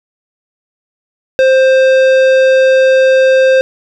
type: tone with tanh clipping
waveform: triangle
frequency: 525 Hz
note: C5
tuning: 6 cents sharp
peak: -7 dBFS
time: 1.39-3.61 s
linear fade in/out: 0 ms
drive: 18 dB
effects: none